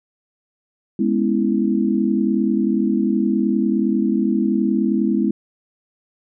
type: chord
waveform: sine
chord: C# minor seventh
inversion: second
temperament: equal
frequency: 207.7 / 246.9 / 277.2 / 329.6 Hz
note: G#3 / B3 / C#4 / E4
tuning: 0 / 0 / 0 / 0 cents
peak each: -19 / -21 / -25 / -21 dBFS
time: 0.99-5.31 s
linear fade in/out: 5 ms
effects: none